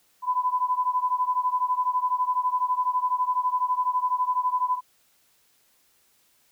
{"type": "beating tone pair", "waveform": "sine", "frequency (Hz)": [998, 1010], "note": ["B5", "B5"], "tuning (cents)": [18, 39], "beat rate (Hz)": 12, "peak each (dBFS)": [-24, -26], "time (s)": [0.22, 4.81], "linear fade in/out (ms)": 50, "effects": ["white hiss -64 dBFS RMS until 6.51 s"]}